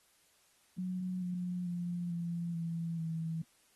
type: tone with pitch steps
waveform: sine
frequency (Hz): 183.2 / 178.91 / 174.73 / 170.64 / 166.64 / 162.74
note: F#3 / F3 / F3 / F3 / E3 / E3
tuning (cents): -17 / +42 / +1 / -40 / +19 / -22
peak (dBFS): -34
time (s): 0.78-3.42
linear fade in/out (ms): 5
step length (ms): 440
effects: white hiss -69 dBFS RMS until 3.75 s + AAC 32 kbps